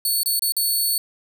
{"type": "tone with dropouts", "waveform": "5% pulse", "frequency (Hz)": 4435, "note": "C#8", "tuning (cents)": 0, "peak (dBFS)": -12, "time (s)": [0.05, 0.98], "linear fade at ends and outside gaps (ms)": 2, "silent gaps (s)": [[0.233, 0.259], [0.394, 0.421], [0.522, 0.566]], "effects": []}